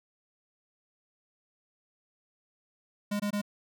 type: tone bursts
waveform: square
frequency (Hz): 205.5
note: G#3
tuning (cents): -18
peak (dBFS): -29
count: 3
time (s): 3.11-3.416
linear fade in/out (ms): 10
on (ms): 88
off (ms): 21
effects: none